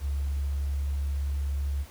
sine tone with sample-and-hold, 70.2 Hz, C#2, 22 cents sharp, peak -26 dBFS, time 0-1.86 s, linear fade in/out 50 ms, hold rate 11025 Hz, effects pink hiss -51 dBFS RMS until 1.9 s

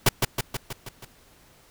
pink noise with echo, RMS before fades -17 dBFS, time 0.06-0.09 s, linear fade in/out 5 ms, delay 160 ms, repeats 6, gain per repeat -4 dB, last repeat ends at 1.05 s, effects pink hiss -56 dBFS RMS until 1.7 s

